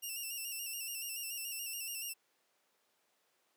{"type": "tone with vibrato", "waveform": "5% pulse", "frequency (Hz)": 2750, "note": "F7", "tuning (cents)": -27, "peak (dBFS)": -31, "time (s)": [0.02, 2.14], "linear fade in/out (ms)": 20, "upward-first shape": "square", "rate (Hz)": 7, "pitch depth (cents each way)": 50, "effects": ["pink hiss -75 dBFS RMS until 3.56 s", "high-pass 400 Hz 12 dB/octave"]}